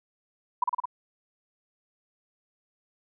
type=tone with echo; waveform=sine; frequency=987.8 Hz; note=B5; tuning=in tune; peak=-19 dBFS; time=0.62-0.64 s; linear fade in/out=5 ms; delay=54 ms; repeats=4; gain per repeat=-2 dB; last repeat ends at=0.856 s; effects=none